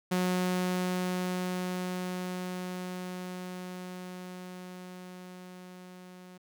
sawtooth tone with level ramp, 182 Hz, F#3, 28 cents flat, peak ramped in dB -22 to -44 dBFS, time 0.11-6.38 s, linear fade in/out 10 ms, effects none

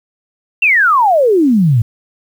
sine exponential sweep, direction down, 2781 to 106.1 Hz, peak -7 dBFS, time 0.62-1.82 s, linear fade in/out 5 ms, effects 7-bit

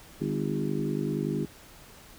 harmonic tone with a mistuned harmonic, 50.5 Hz, G#1, 48 cents flat, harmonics 3 / 4 / 5 / 6 / 7 / 8, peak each -32 / -33 / -34 / -35 / -35 / -36 dBFS, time 0.2-1.46 s, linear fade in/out 20 ms, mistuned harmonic 7, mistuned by -19 cents, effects pink hiss -51 dBFS RMS until 2.18 s

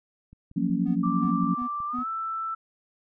click train, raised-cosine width 5 ms, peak -36 dBFS, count 10, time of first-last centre 0.33-1.987 s, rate 5.43 Hz
sine chord, Gb major seventh, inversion third, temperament just, 173.43 / 185 / 231.2 / 277.5 Hz, F3 / Gb3 / Bb3 / Db4, -12 / 0 / -14 / +2 cents, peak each -28 dBFS, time 0.56-1.55 s, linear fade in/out 10 ms
triangle tone bursts, 246.9 Hz, B3, in tune, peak -28 dBFS, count 4, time 0.85-2.04 s, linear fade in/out 20 ms, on 110 ms, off 250 ms
sine tone with pitch glide, 1174.7 to 1326.2 Hz, D6 to E6, 0 to +10 cents, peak -28 dBFS, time 1.03-2.55 s, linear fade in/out 10 ms, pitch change +210 cents, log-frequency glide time 1.87-2.07 s
effects none

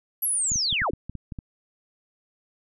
sine linear sweep, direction down, 11840 to 206.7 Hz, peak -22 dBFS, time 0.22-0.91 s, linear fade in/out 10 ms
clicks, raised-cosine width 5 ms, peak -22 dBFS, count 9, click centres 0.518 / 0.558 / 0.727 / 0.819 / 0.935 / 1.096 / 1.153 / 1.322 / 1.388 s
effects none

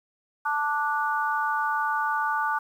sine chord, D major, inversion second, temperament just, 881 / 1174.7 / 1468.3 Hz, A5 / D6 / F#6, +2 / 0 / -14 cents, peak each -27 / -28 / -28 dBFS, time 0.45-2.59 s, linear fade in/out 10 ms, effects 9-bit

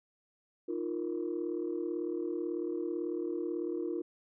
sine chord, Eb suspended second, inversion none, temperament equal, 311.1 / 349.2 / 466.2 Hz, Eb4 / F4 / Bb4, 0 / 0 / 0 cents, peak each -37 / -34 / -39 dBFS, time 0.68-4.02 s, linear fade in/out 10 ms, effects tanh soft clip ceiling -25 dBFS

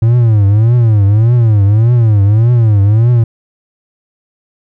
triangle tone with vibrato, 110 Hz, A2, in tune, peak -3 dBFS, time 0.02-3.24 s, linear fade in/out 5 ms, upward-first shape triangle, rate 1.7 Hz, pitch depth 210 cents each way, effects none

